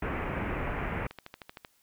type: low-pass noise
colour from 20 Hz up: pink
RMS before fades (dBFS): -33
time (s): 0.02-1.07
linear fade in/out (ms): 5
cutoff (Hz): 2500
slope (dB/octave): 48
type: click train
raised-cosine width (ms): 0.3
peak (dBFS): -26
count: 8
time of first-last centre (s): 1.11-1.648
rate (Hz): 13
effects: white hiss -68 dBFS RMS until 1.82 s